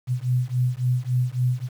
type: beating tone pair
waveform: sine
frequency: 123.47 / 127.07 Hz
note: B2 / B2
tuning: 0 / +50 cents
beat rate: 3.6 Hz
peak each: -23 dBFS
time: 0.07-1.69 s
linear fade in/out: 50 ms
effects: 8-bit